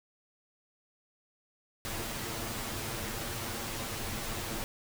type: noise with comb filter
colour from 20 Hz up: pink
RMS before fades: -37 dBFS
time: 1.85-4.64 s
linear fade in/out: 0 ms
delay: 8.8 ms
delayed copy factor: +0.65
effects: none